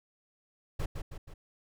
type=noise with echo; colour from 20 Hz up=brown; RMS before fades=-30 dBFS; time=0.79-0.86 s; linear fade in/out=10 ms; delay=160 ms; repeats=3; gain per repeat=-5 dB; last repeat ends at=1.34 s; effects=none